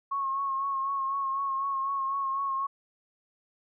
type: tone with vibrato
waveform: sine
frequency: 1091 Hz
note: C#6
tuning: 28 cents flat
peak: -27 dBFS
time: 0.11-2.67 s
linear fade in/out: 10 ms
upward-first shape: sine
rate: 4 Hz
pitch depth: 32 cents each way
effects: none